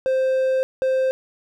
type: tone bursts at uneven times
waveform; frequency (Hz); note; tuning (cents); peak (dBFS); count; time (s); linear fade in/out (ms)
triangle; 523.3; C5; 0; -15; 2; 0.06-0.63 / 0.82-1.11; 0
effects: none